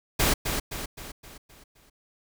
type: noise with echo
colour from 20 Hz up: pink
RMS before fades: -22 dBFS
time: 0.19-0.34 s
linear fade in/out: 10 ms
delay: 260 ms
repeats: 6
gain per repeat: -6 dB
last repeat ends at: 1.9 s
effects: none